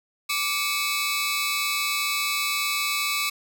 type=tone cluster; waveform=sawtooth; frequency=1169 / 2210 / 2579 / 3945 Hz; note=D6 / C#7 / E7 / B7; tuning=-8 / -6 / -39 / -3 cents; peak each=-26 dBFS; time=0.29-3.3 s; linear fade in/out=10 ms; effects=none